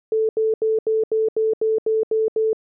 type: tone bursts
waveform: sine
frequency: 440 Hz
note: A4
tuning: in tune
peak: -16 dBFS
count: 10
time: 0.12-2.531 s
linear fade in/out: 2 ms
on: 170 ms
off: 79 ms
effects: none